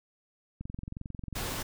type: click train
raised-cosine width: 5 ms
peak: -26 dBFS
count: 18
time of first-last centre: 0.61-1.372 s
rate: 22.3 Hz
type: noise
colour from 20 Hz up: pink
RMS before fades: -35 dBFS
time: 1.35-1.63 s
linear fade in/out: 10 ms
effects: none

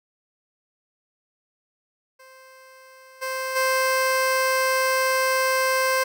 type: tone with level steps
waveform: 15% pulse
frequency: 523 Hz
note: C5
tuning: 1 cent flat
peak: -40 / -20 / -13 dBFS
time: 2.19-6.04 s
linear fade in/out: 10 ms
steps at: 3.21 / 3.55 s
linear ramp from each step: 20 ms
effects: none

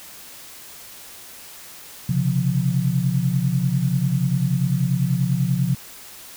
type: tone cluster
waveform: sine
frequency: 129.3 / 139.5 / 176.3 Hz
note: C3 / C#3 / F3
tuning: -20 / +11 / +17 cents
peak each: -22 dBFS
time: 2.09-5.75 s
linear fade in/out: 5 ms
effects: white hiss -41 dBFS RMS until 6.36 s

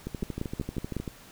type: two click trains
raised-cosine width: 3 ms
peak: -17 / -20 dBFS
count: 5 / 14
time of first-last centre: 0.23-0.967 / 0.07-1.078 s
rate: 5.43 / 12.9 Hz
effects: pink hiss -51 dBFS RMS until 1.31 s

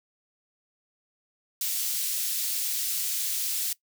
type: high-pass noise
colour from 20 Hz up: white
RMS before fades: -29 dBFS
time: 1.61-3.73 s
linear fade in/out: 2 ms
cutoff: 3600 Hz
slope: 12 dB/octave
effects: noise-tail reverb RT60 0.1 s tail -20 dB re dry

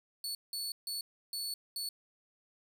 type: tone bursts at uneven times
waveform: sawtooth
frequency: 4435 Hz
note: C#8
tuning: in tune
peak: -33 dBFS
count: 5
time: 0.24-0.35 / 0.53-0.72 / 0.87-1.01 / 1.33-1.54 / 1.76-1.89 s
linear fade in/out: 2 ms
effects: none

